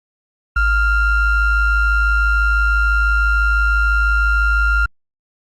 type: ring-modulated tone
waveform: triangle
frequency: 672 Hz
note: E5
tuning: 33 cents sharp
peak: -7 dBFS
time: 0.56-4.86 s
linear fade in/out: 5 ms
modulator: 725 Hz
effects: Opus 48 kbps